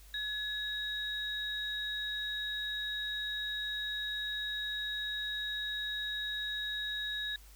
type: tone pair together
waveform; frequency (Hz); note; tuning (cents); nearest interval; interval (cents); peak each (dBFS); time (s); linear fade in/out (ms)
sine; 1694 / 3800; G#6 / A#7; +34 / +33; octave + major second; 1399; -38 / -36; 0.14-7.36; 2
effects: added 50 Hz sine -53 dBFS peak until 7.55 s + white hiss -60 dBFS RMS until 7.55 s